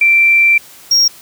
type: tone pair in turn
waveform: sine / triangle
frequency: 2349 / 5587 Hz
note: D7 / F8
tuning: 0 / 0 cents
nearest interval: octave + minor third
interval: 1500 cents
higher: second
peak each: -6 dBFS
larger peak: neither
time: 0.01-0.58 / 0.91-1.08 s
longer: first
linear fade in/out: 5 ms
effects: white hiss -39 dBFS RMS until 1.21 s + high-pass 60 Hz 12 dB/octave